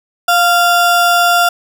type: ring-modulated tone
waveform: square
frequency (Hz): 1044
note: C6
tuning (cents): -4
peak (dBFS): -6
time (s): 0.28-1.49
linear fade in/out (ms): 5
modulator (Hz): 343
effects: none